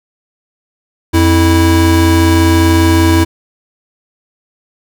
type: tone pair together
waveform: square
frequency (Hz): 87.31 / 327.1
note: F2 / E4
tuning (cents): 0 / -13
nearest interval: octave + major seventh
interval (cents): 2287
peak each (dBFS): -10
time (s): 1.13-3.25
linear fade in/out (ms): 20
effects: none